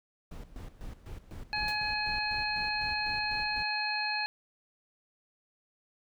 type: noise with tremolo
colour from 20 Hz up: brown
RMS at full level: -42 dBFS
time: 0.31-3.63 s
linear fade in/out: 5 ms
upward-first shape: square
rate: 4 Hz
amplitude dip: 75%
type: harmonic tone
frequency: 844 Hz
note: G#5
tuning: 28 cents sharp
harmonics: 1 / 2 / 3 / 5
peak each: -35 / -35 / -35 / -35 dBFS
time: 1.53-4.26 s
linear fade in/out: 0 ms
type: noise with exponential decay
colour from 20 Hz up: pink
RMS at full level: -39 dBFS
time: 1.68-1.82 s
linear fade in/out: 1 ms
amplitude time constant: 29 ms
effects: none